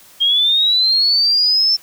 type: linear sweep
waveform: sine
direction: up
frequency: 3204 to 5360 Hz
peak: -11 dBFS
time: 0.2-1.77 s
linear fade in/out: 20 ms
effects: white hiss -45 dBFS RMS until 1.82 s